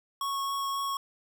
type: tone with vibrato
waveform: square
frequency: 1103 Hz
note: C#6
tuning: 9 cents flat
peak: -30 dBFS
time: 0.21-0.97 s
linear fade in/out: 2 ms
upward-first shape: triangle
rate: 3.7 Hz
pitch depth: 9 cents each way
effects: none